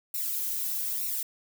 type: noise with flanger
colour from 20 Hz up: violet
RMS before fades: -31 dBFS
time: 0.14-1.23 s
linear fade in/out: 5 ms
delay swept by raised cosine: 0.62 to 2.62 ms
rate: 1.1 Hz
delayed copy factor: -0.85
effects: none